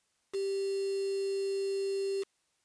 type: tone with quantisation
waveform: sine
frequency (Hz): 392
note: G4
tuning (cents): 0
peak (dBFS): -30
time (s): 0.33-2.24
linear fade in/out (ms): 20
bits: 7
effects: white hiss -75 dBFS RMS until 2.64 s + resampled to 22050 Hz